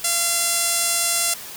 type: tone with band-pass filter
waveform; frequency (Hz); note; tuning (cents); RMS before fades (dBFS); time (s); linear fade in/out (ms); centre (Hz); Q
sawtooth; 685; F5; -34; -21; 0.04-1.34; 5; 9100; 1.4
effects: white hiss -36 dBFS RMS until 1.56 s